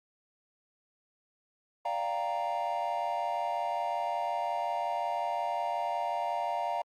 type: chord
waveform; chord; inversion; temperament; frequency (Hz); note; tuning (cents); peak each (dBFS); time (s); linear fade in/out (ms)
triangle; G minor seventh; second; equal; 587.3 / 698.5 / 784 / 932.3; D5 / F5 / G5 / Bb5; 0 / 0 / 0 / 0; -36 / -31 / -35 / -32; 1.85-6.82; 5
effects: tanh soft clip ceiling -19 dBFS + Opus 48 kbps